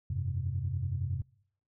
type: chord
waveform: sine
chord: F suspended second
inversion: none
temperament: equal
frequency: 87.31 / 98 / 130.81 Hz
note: F2 / G2 / C3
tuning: 0 / 0 / 0 cents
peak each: -34 dBFS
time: 0.1-1.22 s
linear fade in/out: 5 ms
effects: noise-tail reverb RT60 0.7 s tail -26 dB re dry + tanh soft clip ceiling -21 dBFS